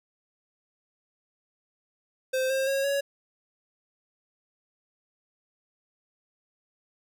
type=tone with pitch steps; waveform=square; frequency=520 / 532.8 / 545.9 / 559.3 Hz; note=C5 / C5 / C#5 / C#5; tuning=-11 / +31 / -27 / +15 cents; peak=-25 dBFS; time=2.33-3.01 s; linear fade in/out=10 ms; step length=170 ms; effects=none